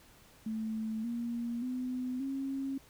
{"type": "tone with pitch steps", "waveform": "sine", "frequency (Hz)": [220, 235.8, 252.7, 270.9], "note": ["A3", "A#3", "B3", "C#4"], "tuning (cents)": [0, 20, 40, -40], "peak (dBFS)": -33, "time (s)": [0.46, 2.78], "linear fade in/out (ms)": 5, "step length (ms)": 580, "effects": ["pink hiss -60 dBFS RMS until 2.89 s"]}